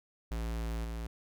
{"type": "tone with level steps", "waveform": "square", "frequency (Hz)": 56.4, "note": "A1", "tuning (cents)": 44, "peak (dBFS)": [-34, -37], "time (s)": [0.31, 1.07], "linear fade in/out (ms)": 5, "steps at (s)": 0.84, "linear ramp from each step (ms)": 10, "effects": []}